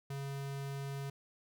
square tone, 138.59 Hz, C#3, in tune, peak -39 dBFS, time 0.1-1.1 s, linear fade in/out 5 ms, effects none

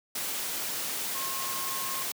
sine tone in noise, 1075 Hz, C6, 47 cents sharp, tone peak -37 dBFS, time 1.15-2.03 s, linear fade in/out 5 ms, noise white, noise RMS -33 dBFS, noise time 0.15-2.12 s, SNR -7 dB, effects high-pass 150 Hz 12 dB/octave

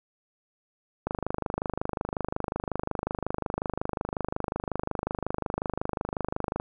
click train, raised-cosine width 1 ms, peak -14 dBFS, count 142, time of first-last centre 1.07-6.599 s, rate 25.5 Hz, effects none

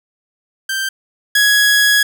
sawtooth tone pair in turn, 1568 / 1669.7 Hz, G6 / G#6, 0 / +9 cents, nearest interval minor second, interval 109 cents, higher second, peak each -14 / -6 dBFS, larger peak second, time 0.69-0.89 / 1.35-2.03 s, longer second, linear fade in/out 5 ms, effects none

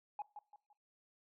sine tone with echo, 832 Hz, G#5, 3 cents sharp, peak -37 dBFS, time 0.19-0.22 s, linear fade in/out 2 ms, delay 170 ms, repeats 3, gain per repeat -9 dB, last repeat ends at 0.73 s, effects noise-tail reverb RT60 0.3 s tail -19 dB re dry + tanh soft clip ceiling -35 dBFS

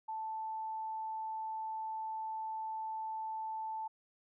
sine tone, 880 Hz, A5, in tune, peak -37 dBFS, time 0.08-3.88 s, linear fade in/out 10 ms, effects none

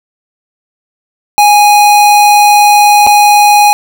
square tone with dropouts, 828 Hz, G#5, 5 cents flat, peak -3 dBFS, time 1.38-3.73 s, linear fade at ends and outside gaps 0 ms, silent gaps 3.066-3.072 s, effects 7-bit

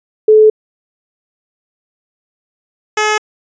sine / 10% pulse tone pair in turn, 431.7 / 426.5 Hz, A4 / G#4, -33 / +46 cents, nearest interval unison, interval 21 cents, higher first, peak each -3 dBFS, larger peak neither, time 0.28-0.5 / 2.97-3.18 s, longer first, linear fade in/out 5 ms, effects resampled to 16000 Hz

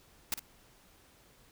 white noise with echo, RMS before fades -31 dBFS, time 0.32-0.34 s, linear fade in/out 2 ms, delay 54 ms, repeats 1, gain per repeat -10 dB, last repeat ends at 0.394 s, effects pink hiss -62 dBFS RMS until 1.51 s

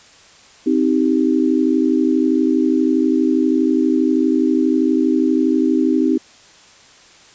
sine chord, C minor, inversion none, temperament just, 261.6 / 314 / 392.4 Hz, C4 / Eb4 / G4, 0 / +16 / +2 cents, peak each -16 / -16 / -21 dBFS, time 0.66-6.18 s, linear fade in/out 10 ms, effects white hiss -46 dBFS RMS until 7.34 s + resampled to 16000 Hz

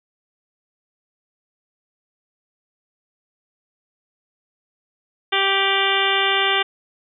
harmonic tone with a mistuned harmonic, 391.1 Hz, G4, 4 cents flat, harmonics 1 / 2 / 3 / 4 / 5 / 6 / 7 / 8 / 9, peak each -25 / -25 / -25 / -25 / -25 / -25 / -25 / -25 / -25 dBFS, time 5.32-6.63 s, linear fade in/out 10 ms, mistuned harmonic 7, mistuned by +54 cents, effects none

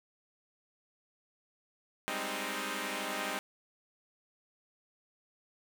5% pulse chord, Ab major seventh, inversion third, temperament equal, 196 / 207.7 / 261.6 / 311.1 Hz, G3 / Ab3 / C4 / Eb4, 0 / 0 / 0 / 0 cents, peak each -30 / -30 / -28 / -28 dBFS, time 2.08-3.39 s, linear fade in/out 0 ms, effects none

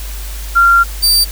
sine / sawtooth tone pair in turn, 1382 / 4648 Hz, F6 / D8, -19 / -19 cents, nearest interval octave + major sixth, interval 2100 cents, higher second, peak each -5 dBFS, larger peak neither, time 0.55-0.84 / 1.02-1.25 s, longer first, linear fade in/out 20 ms, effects added 50 Hz sine -22 dBFS peak until 1.31 s + white hiss -31 dBFS RMS until 1.31 s

